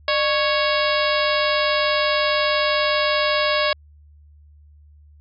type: harmonic tone with a mistuned harmonic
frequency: 554.4 Hz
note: C#5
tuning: in tune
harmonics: 1 / 2 / 3 / 4 / 5 / 6 / 7 / 8 / 9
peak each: -21 / -24 / -26 / -27 / -28 / -29 / -29 / -30 / -31 dBFS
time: 0.08-3.73 s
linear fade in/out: 2 ms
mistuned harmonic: 1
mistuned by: +140 cents
effects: added 74 Hz sine -46 dBFS peak until 5.2 s